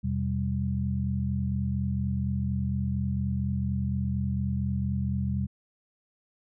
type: tone cluster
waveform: sine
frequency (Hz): 82.7 / 126.9 / 196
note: E2 / B2 / G3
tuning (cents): +6 / +47 / 0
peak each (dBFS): -30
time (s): 0.03-5.47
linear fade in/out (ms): 20
effects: none